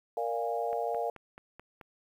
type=chord; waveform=sine; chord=Bb dominant seventh; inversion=none; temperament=equal with one note detuned; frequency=466.2 / 587.3 / 698.5 / 821.1 Hz; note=Bb4 / D5 / F5 / Ab5; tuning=0 / 0 / 0 / -20 cents; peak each=-34 / -37 / -33 / -37 dBFS; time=0.17-1.1 s; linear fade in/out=2 ms
type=click train; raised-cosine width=0.5 ms; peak=-32 dBFS; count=6; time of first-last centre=0.73-1.812 s; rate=4.62 Hz
effects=10-bit